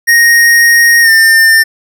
square tone with pitch glide, 1866 to 1800.4 Hz, A#6 to A6, +1 to +39 cents, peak -4 dBFS, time 0.07-1.64 s, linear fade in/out 20 ms, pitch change -62 cents, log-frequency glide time 1.02-1.1 s, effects none

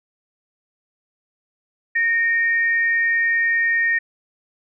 sine tone pair together, 1845 / 2325 Hz, A#6 / D7, -18 / -18 cents, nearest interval major third, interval 400 cents, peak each -16 / -28 dBFS, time 1.95-3.99 s, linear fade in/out 10 ms, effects none

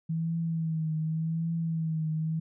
sine tone with vibrato, 161.4 Hz, E3, 36 cents flat, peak -27 dBFS, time 0.09-2.4 s, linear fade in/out 10 ms, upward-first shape triangle, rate 0.87 Hz, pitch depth 56 cents each way, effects none

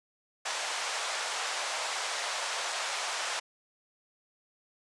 pink band-pass noise, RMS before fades -34 dBFS, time 0.45-3.4 s, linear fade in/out 10 ms, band 640 to 8300 Hz, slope 24 dB/octave, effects resampled to 24000 Hz

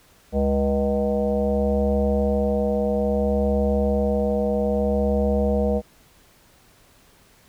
sine tone with frequency modulation, 344.7 Hz, F4, 23 cents flat, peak -18 dBFS, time 0.32-5.82 s, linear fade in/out 50 ms, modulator 138 Hz, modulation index 2.2, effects pink hiss -55 dBFS RMS until 7.48 s

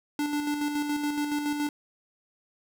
square tone with tremolo, 293.7 Hz, D4, in tune, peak -26 dBFS, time 0.19-1.69 s, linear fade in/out 2 ms, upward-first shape square, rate 7.1 Hz, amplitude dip 40%, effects none

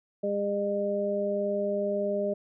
harmonic tone, 202.4 Hz, G#3, 44 cents flat, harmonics 1 / 2 / 3, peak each -33 / -31 / -28 dBFS, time 0.23-2.34 s, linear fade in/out 10 ms, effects none

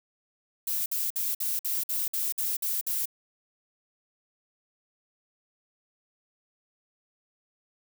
violet noise bursts, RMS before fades -29 dBFS, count 10, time 0.67-3.056 s, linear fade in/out 5 ms, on 190 ms, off 54 ms, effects none

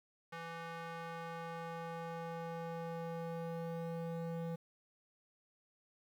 square tone with band-pass filter sweep, 166.6 Hz, E3, 19 cents sharp, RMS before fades -43 dBFS, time 0.32-4.56 s, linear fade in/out 10 ms, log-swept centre 1400 to 360 Hz, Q 0.98, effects 11-bit

